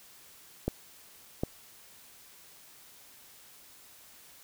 clicks, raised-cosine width 2 ms, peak -15 dBFS, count 2, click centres 0.68 / 1.435 s, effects white hiss -55 dBFS RMS until 4.43 s

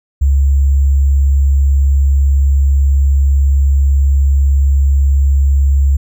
sine tone with sample-and-hold, 69.1 Hz, C#2, 5 cents flat, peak -7 dBFS, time 0.21-5.97 s, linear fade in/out 10 ms, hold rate 7350 Hz, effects none

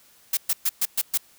blue noise bursts, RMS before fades -22 dBFS, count 6, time 0.33-1.176 s, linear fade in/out 5 ms, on 41 ms, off 120 ms, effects white hiss -56 dBFS RMS until 1.38 s

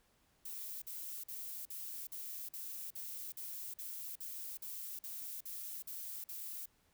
violet noise bursts, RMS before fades -45 dBFS, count 15, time 0.45-6.658 s, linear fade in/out 5 ms, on 370 ms, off 47 ms, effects pink hiss -73 dBFS RMS until 6.93 s

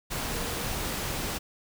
sine tone in noise, 470.8 Hz, A#4, 17 cents sharp, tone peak -42 dBFS, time 0.32-0.65 s, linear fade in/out 20 ms, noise pink, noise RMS -32 dBFS, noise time 0.1-1.39 s, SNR -13 dB, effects none

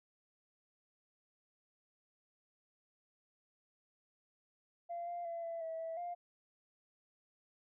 sine tone with pitch steps, 688 / 696 / 676 / 669 / 650 / 655 / 701 Hz, F5 / F5 / E5 / E5 / E5 / E5 / F5, -26 / -6 / +43 / +25 / -24 / -11 / +6 cents, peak -38 dBFS, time 4.89-6.15 s, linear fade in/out 20 ms, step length 180 ms, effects tanh soft clip ceiling -35 dBFS

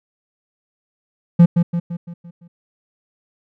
triangle tone with echo, 171.7 Hz, F3, 29 cents flat, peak -3 dBFS, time 1.39-1.46 s, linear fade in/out 10 ms, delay 170 ms, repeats 6, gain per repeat -6 dB, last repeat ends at 2.48 s, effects none

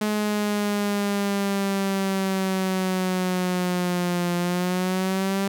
sawtooth exponential two-way sweep, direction down then up, 212.1 to 174.61 to 197.3 Hz, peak -18 dBFS, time 0.01-5.48 s, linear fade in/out 5 ms, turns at 4.36 s, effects none

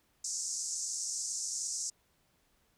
white band-pass noise, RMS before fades -37 dBFS, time 0.24-1.9 s, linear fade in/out 5 ms, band 5500 to 8000 Hz, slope 48 dB/octave, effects pink hiss -72 dBFS RMS until 2.77 s

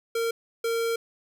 square tone bursts at uneven times, 460 Hz, A#4, 23 cents flat, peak -25 dBFS, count 2, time 0.15-0.31 / 0.64-0.96 s, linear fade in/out 5 ms, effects none

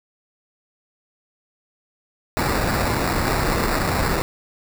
pink noise with sample-and-hold, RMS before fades -21 dBFS, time 2.37-4.22 s, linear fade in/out 0 ms, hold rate 3150 Hz, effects none

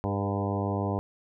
harmonic tone with a mistuned harmonic, 100 Hz, G2, 35 cents sharp, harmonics 1 / 2 / 3 / 4 / 5 / 6 / 7 / 8 / 9 / 10, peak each -30 / -33 / -35 / -36 / -37 / -38 / -38 / -39 / -40 / -40 dBFS, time 0.04-0.99 s, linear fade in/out 0 ms, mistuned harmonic 5, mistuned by -23 cents, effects none

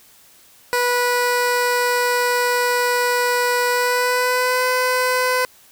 15% pulse tone with pitch glide, 489.8 to 506.2 Hz, B4 to B4, -14 to +43 cents, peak -10 dBFS, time 0.73-5.45 s, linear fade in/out 0 ms, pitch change +57 cents, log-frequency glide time 3.7-4.64 s, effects white hiss -50 dBFS RMS until 5.71 s

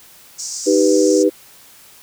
white band-pass noise, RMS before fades -27 dBFS, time 0.38-1.24 s, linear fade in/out 20 ms, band 5200 to 7500 Hz, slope 48 dB/octave
sine chord, Eb augmented, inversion none, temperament equal, 311.1 / 392 / 493.9 Hz, Eb4 / G4 / B4, 0 / 0 / 0 cents, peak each -15 dBFS, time 0.66-1.3 s, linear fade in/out 20 ms
effects white hiss -45 dBFS RMS until 2.02 s

